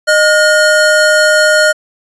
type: tone pair together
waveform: square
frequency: 614 / 1434.4 Hz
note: D#5 / F6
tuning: -23 / +46 cents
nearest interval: octave + minor third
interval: 1469 cents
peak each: -10 dBFS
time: 0.07-1.73 s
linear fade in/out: 20 ms
effects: resampled to 22050 Hz